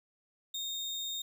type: tone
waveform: 35% pulse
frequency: 3685 Hz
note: A#7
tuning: 21 cents flat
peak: -33 dBFS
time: 0.54-1.22 s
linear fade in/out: 5 ms
effects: none